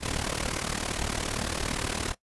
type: noise with amplitude modulation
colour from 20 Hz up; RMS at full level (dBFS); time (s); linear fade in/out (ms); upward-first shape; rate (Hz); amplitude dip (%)
pink; -27; 0-2.15; 50; sine; 37.5; 80
effects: noise-tail reverb RT60 0.1 s tail -18 dB re dry + resampled to 24000 Hz